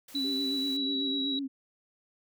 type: noise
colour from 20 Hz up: white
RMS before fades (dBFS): -50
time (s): 0.08-0.77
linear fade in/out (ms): 5
type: tone with vibrato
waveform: sine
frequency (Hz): 273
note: C#4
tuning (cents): -26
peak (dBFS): -31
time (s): 0.14-1.48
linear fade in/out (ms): 20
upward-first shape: sine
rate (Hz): 8.1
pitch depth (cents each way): 52
type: tone with pitch glide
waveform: sine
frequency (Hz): 3951 to 3883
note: B7 to B7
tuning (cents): 0 to -30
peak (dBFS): -30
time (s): 0.15-1.39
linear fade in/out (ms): 2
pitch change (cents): -30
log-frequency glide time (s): 0.36-1.17
type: tone with tremolo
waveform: sine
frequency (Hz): 392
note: G4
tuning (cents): 0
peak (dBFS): -40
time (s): 0.24-1.39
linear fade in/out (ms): 5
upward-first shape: square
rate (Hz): 1.6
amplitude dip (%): 40
effects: none